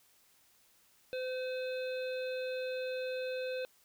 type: harmonic tone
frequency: 512 Hz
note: C5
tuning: 38 cents flat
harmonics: 1 / 3 / 5 / 7 / 8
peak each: -35 / -47 / -46 / -52 / -52 dBFS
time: 1.13-3.65 s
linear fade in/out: 0 ms
effects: white hiss -67 dBFS RMS until 3.84 s